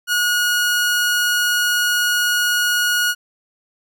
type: tone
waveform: sawtooth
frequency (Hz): 1448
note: F#6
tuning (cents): -38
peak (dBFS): -12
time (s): 0.07-3.15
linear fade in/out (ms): 50
effects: none